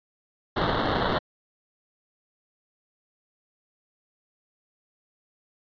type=noise with sample-and-hold; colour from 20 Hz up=violet; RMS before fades=-25 dBFS; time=0.56-1.19 s; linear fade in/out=10 ms; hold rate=2450 Hz; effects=resampled to 11025 Hz